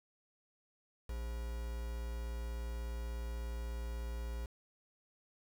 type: tone with quantisation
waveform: triangle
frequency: 58.27 Hz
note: A#1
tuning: in tune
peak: -36 dBFS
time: 1.09-4.46 s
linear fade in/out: 5 ms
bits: 8
effects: none